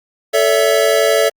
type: chord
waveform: square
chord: A major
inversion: none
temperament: equal with one note detuned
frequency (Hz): 440 / 567.7 / 659.3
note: A4 / C#5 / E5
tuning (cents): 0 / +41 / 0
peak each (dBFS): -16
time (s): 0.33-1.3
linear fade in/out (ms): 20
effects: Opus 48 kbps